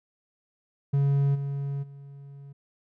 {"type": "tone with level steps", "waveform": "triangle", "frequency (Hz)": 140, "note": "C#3", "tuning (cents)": 18, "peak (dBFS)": [-18, -26, -40], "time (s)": [0.93, 2.53], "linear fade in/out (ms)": 10, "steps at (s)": [1.34, 1.82], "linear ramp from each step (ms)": 20, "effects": []}